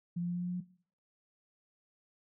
sine tone with pitch steps, 173.5 / 174.51 / 175.52 / 176.53 / 177.56 / 178.58 / 179.62 Hz, F3 / F3 / F3 / F3 / F3 / F3 / F3, -11 / -1 / +9 / +19 / +29 / +39 / +49 cents, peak -32 dBFS, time 0.16-0.608 s, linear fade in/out 10 ms, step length 64 ms, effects noise-tail reverb RT60 0.5 s tail -18 dB re dry

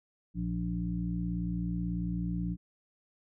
harmonic tone, 58.27 Hz, A#1, in tune, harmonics 1 / 2 / 3 / 5, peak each -37 / -40 / -32 / -40 dBFS, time 0.34-2.57 s, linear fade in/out 50 ms, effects none

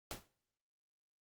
pink noise with exponential decay, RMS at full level -40 dBFS, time 0.11-0.28 s, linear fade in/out 0 ms, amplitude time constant 36 ms, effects noise-tail reverb RT60 0.9 s tail -25 dB re dry + Opus 48 kbps

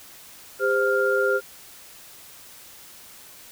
sine tone cluster, 401.6 / 518 / 1401 Hz, G4 / C5 / F6, +42 / -17 / +5 cents, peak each -23 dBFS, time 0.59-1.41 s, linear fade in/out 50 ms, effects white hiss -46 dBFS RMS until 3.51 s

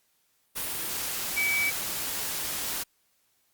sine tone in noise, 2290 Hz, D7, 44 cents flat, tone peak -24 dBFS, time 1.36-1.71 s, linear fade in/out 20 ms, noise white, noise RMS -32 dBFS, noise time 0.55-2.84 s, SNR +5 dB, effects white hiss -70 dBFS RMS until 3.53 s + Opus 48 kbps

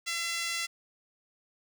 5% pulse tone with high-pass filter, 677 Hz, E5, 46 cents sharp, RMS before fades -33 dBFS, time 0.06-0.67 s, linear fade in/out 20 ms, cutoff 1800 Hz, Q 1.8, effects none

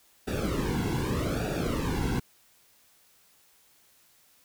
brown noise with flanger, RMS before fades -29 dBFS, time 0.27-2.2 s, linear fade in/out 10 ms, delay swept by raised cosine 0.95 to 1.67 ms, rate 0.83 Hz, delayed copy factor -0.95, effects white hiss -62 dBFS RMS until 4.44 s

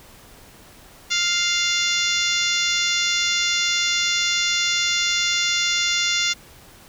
harmonic tone with a mistuned harmonic, 699 Hz, F5, 1 cent sharp, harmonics 2 / 3 / 4 / 5 / 6 / 7 / 8 / 9 / 10, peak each -29 / -25 / -27 / -24 / -29 / -30 / -28 / -32 / -30 dBFS, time 1.1-6.34 s, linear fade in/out 20 ms, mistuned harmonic 10, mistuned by -24 cents, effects pink hiss -47 dBFS RMS until 6.88 s

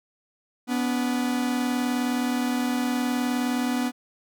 45% pulse tone pair together, 246.9 / 286.2 Hz, B3 / D4, 0 / -45 cents, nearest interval minor third, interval 255 cents, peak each -24 / -30 dBFS, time 0.67-3.92 s, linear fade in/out 50 ms, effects none

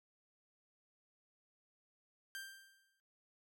sawtooth tone with exponential decay, 1579 Hz, G6, 12 cents sharp, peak -39 dBFS, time 2.35-3 s, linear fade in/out 0 ms, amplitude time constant 140 ms, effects noise-tail reverb RT60 0.2 s tail -17 dB re dry

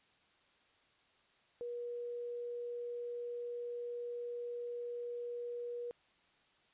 sine tone, 480.2 Hz, B4, 49 cents flat, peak -39 dBFS, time 1.61-5.91 s, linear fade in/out 0 ms, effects white hiss -70 dBFS RMS until 6.73 s + resampled to 8000 Hz

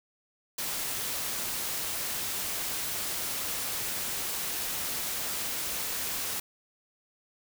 white noise, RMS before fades -33 dBFS, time 0.58-6.4 s, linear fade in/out 5 ms, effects none

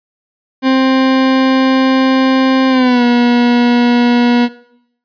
40% pulse tone with pitch glide, 263 to 241.2 Hz, C4 to B3, +9 to -41 cents, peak -7 dBFS, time 0.62-4.49 s, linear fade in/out 50 ms, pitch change -150 cents, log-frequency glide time 2.69-3.03 s, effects noise-tail reverb RT60 0.7 s tail -17 dB re dry + resampled to 11025 Hz

